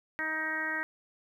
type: harmonic tone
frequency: 314.3 Hz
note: D#4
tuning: 18 cents sharp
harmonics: 1 / 2 / 3 / 4 / 5 / 6 / 7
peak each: -42 / -44 / -42 / -43 / -35 / -33 / -45 dBFS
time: 0.19-0.83 s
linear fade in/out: 0 ms
effects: 11-bit